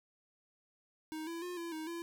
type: tone with pitch steps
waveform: square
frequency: 313.5 / 334.9 / 356.4 / 338.1 / 314.9 / 338.9 Hz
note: D#4 / E4 / F4 / E4 / D#4 / E4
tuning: +13 / +27 / +35 / +44 / +21 / +48 cents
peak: -40 dBFS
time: 1.12-2.02 s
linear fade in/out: 0 ms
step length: 150 ms
effects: none